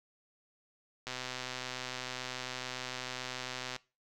click train, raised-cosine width 0.2 ms, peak -21 dBFS, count 343, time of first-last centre 1.07-3.763 s, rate 127 Hz, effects noise-tail reverb RT60 0.3 s tail -21 dB re dry

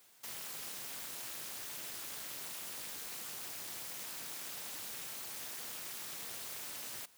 white noise with amplitude modulation, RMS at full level -41 dBFS, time 0.23-7.06 s, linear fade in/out 10 ms, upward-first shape sine, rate 262 Hz, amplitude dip 80%, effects white hiss -64 dBFS RMS until 7.17 s + high-pass 100 Hz 12 dB/octave

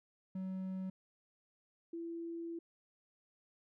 triangle / sine tone pair in turn, 188.2 / 335.3 Hz, F#3 / E4, +30 / +30 cents, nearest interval minor seventh, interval 1000 cents, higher second, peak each -36 / -40 dBFS, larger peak first, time 0.35-0.9 / 1.93-2.59 s, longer second, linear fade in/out 5 ms, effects none

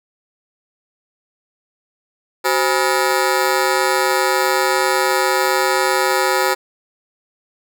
15% pulse ring-modulated tone, 449.5 Hz, A4, 37 cents sharp, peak -5 dBFS, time 2.44-6.55 s, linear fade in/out 20 ms, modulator 73.8 Hz, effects none

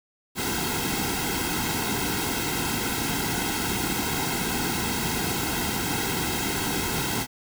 pink noise with comb filter, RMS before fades -27 dBFS, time 0.35-7.27 s, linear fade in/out 50 ms, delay 1.7 ms, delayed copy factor -0.85, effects none

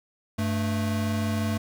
square tone pair together, 98 / 220 Hz, G2 / A3, 0 / 0 cents, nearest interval octave + major second, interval 1400 cents, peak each -28 dBFS, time 0.38-1.58 s, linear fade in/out 10 ms, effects 10-bit

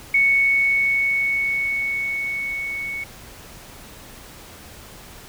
sine tone with level ramp, 2217 Hz, C#7, in tune, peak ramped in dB -13 to -26 dBFS, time 0.14-3.04 s, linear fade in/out 5 ms, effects pink hiss -42 dBFS RMS until 5.28 s

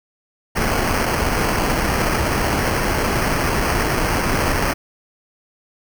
pink noise with sample-and-hold, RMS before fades -19 dBFS, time 0.55-4.74 s, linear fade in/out 20 ms, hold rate 3675 Hz, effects none

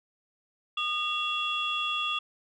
sine tone cluster, 1219 / 2745 / 3368 Hz, D#6 / F7 / G#7, -36 / -31 / +24 cents, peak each -31 dBFS, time 0.77-2.19 s, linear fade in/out 5 ms, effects tanh soft clip ceiling -19 dBFS

